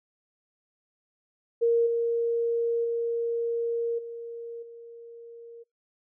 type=tone with level steps; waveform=sine; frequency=466.2 Hz; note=A#4; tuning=in tune; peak=-19 / -23 / -25 / -35 / -42 dBFS; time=1.61-5.64 s; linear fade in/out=20 ms; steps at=1.86 / 2.84 / 3.98 / 4.62 s; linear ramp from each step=10 ms; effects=noise-tail reverb RT60 0.2 s tail -26 dB re dry